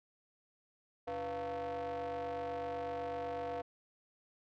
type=ring-modulated tone; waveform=square; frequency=103 Hz; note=G#2; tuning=14 cents flat; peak=-35 dBFS; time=1.07-3.62 s; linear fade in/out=10 ms; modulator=594 Hz; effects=low-pass 3000 Hz 12 dB/octave